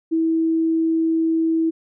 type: tone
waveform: sine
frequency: 325.1 Hz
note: E4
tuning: 24 cents flat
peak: -16 dBFS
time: 0.11-1.71 s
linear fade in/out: 20 ms
effects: none